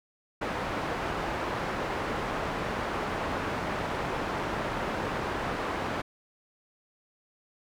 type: low-pass noise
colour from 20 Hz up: white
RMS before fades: -32 dBFS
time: 0.41-6.02 s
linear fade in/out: 10 ms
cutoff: 1200 Hz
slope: 12 dB/octave
effects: none